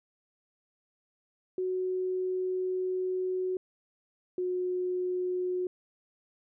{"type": "tone pair in turn", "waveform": "sine", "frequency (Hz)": [370, 363.6], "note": ["F#4", "F#4"], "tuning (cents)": [0, -30], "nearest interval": "unison", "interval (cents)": 30, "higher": "first", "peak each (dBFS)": -28, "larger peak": "neither", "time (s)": [[1.58, 3.57], [4.38, 5.67]], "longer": "first", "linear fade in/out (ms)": 2, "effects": []}